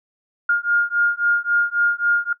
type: beating tone pair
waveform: sine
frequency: 1414 / 1417.7 Hz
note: F6 / F6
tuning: +21 / +26 cents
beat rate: 3.7 Hz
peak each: -19 dBFS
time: 0.49-2.33 s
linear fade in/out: 5 ms
effects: noise-tail reverb RT60 0.1 s tail -19 dB re dry